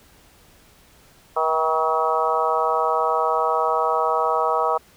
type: harmonic tone with a mistuned harmonic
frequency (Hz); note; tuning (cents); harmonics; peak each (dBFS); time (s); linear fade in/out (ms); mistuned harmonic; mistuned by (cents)
160; D#3; +49; 3 / 4 / 5 / 6 / 7 / 8; -25 / -25 / -25 / -25 / -25 / -25; 1.36-4.78; 10; 5; -38
effects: pink hiss -53 dBFS RMS until 4.96 s